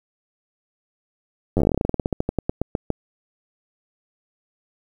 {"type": "slowing click train", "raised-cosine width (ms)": 2, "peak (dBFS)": -7, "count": 26, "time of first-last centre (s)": [1.57, 2.903], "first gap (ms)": 10, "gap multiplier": 1.12, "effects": ["8-bit"]}